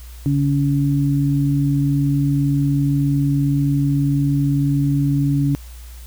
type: tone pair together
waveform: sine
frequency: 141.79 / 282.1 Hz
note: C#3 / C#4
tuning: +40 / +30 cents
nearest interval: octave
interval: 1190 cents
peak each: -16 / -19 dBFS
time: 0.26-5.55 s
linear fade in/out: 0 ms
effects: added 60 Hz sine -34 dBFS peak until 6.06 s + white hiss -46 dBFS RMS until 6.06 s